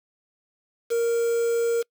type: tone with quantisation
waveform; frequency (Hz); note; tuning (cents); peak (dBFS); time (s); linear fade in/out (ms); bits
triangle; 466.2; A#4; 0; -18; 0.9-1.83; 20; 6
effects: noise-tail reverb RT60 0.1 s tail -26 dB re dry